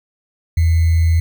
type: tone with sample-and-hold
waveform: sine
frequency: 82.41 Hz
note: E2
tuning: in tune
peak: -10 dBFS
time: 0.57-1.2 s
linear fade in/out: 5 ms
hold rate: 2100 Hz
effects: none